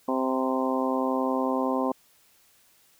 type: harmonic tone with a mistuned harmonic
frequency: 130.81 Hz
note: C3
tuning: in tune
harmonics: 2 / 3 / 4 / 5 / 6 / 7 / 8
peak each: -27 / -33 / -30 / -34 / -34 / -34 / -32 dBFS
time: 0.08-1.92 s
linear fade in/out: 5 ms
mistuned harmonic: 8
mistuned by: -16 cents
effects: white hiss -61 dBFS RMS until 2.99 s